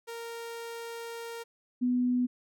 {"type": "tone pair in turn", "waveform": ["sawtooth", "sine"], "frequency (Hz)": [464, 247.9], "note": ["A#4", "B3"], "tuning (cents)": [-8, 7], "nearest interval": "major seventh", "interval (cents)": 1085, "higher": "first", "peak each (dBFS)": [-34, -24], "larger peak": "second", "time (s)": [[0.07, 1.44], [1.81, 2.27]], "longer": "first", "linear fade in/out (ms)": 20, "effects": []}